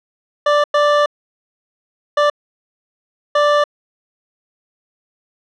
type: tone bursts at uneven times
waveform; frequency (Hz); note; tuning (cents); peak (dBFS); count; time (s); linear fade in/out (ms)
25% pulse; 587.3; D5; 0; -7; 4; 0.46-0.64 / 0.74-1.06 / 2.17-2.3 / 3.35-3.64; 5
effects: low-pass 3000 Hz 12 dB/octave